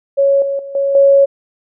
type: tone with level steps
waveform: sine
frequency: 554.4 Hz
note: C#5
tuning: in tune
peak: -8 / -15 / -25 / -12 / -5 dBFS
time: 0.17-1.26 s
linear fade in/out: 20 ms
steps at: 0.42 / 0.59 / 0.75 / 0.95 s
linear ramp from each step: 2 ms
effects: none